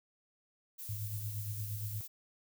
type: noise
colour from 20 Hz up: violet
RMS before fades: -45 dBFS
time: 0.78-2.08 s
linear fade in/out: 20 ms
type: tone with tremolo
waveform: sine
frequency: 104.6 Hz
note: G#2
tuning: 13 cents sharp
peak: -35 dBFS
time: 0.89-2.01 s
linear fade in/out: 0 ms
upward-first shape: sine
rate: 8.6 Hz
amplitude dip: 55%
effects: none